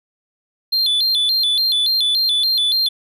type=tone with vibrato; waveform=triangle; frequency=3813 Hz; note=A#7; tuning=38 cents sharp; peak=-13 dBFS; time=0.72-2.89 s; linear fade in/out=10 ms; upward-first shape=square; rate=3.5 Hz; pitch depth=160 cents each way; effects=none